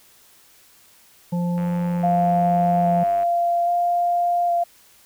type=harmonic tone; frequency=174.61 Hz; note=F3; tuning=in tune; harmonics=1 / 3 / 5; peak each=-20 / -32 / -35 dBFS; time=1.32-3.04 s; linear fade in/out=10 ms
type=click train; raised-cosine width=0.5 ms; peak=-24 dBFS; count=163; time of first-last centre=1.58-3.231 s; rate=98.1 Hz
type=tone with vibrato; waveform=sine; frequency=695 Hz; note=F5; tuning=9 cents flat; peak=-17 dBFS; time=2.03-4.64 s; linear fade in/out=10 ms; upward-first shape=square; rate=0.61 Hz; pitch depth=10 cents each way
effects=white hiss -53 dBFS RMS until 5.05 s